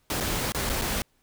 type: noise with dropouts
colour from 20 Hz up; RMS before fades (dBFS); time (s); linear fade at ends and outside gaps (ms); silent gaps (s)
pink; -28; 0.1-1.02; 1; 0.202-0.207 / 0.521-0.547 / 0.693-0.698 / 0.814-0.819
effects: pink hiss -68 dBFS RMS until 1.22 s